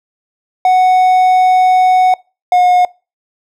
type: tone pair in turn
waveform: triangle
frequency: 740 / 721.8 Hz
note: F#5 / F#5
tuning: 0 / -43 cents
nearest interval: unison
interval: 43 cents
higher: first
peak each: -4 dBFS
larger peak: neither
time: 0.65-2.14 / 2.52-2.85 s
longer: first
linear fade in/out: 2 ms
effects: noise-tail reverb RT60 0.3 s tail -24 dB re dry